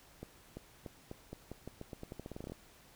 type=accelerating click train; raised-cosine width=2 ms; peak=-30 dBFS; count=20; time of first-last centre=0.23-2.52 s; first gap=340 ms; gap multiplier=0.86; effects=pink hiss -61 dBFS RMS until 2.95 s